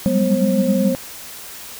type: tone cluster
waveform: sine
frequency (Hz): 187.3 / 198.3 / 205.9 / 247.5 / 534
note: F#3 / G3 / G#3 / B3 / C5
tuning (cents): +21 / +20 / -15 / +4 / +35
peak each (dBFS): -20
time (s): 0.06-0.95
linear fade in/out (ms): 0
effects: tanh soft clip ceiling -3 dBFS + white hiss -35 dBFS RMS until 1.79 s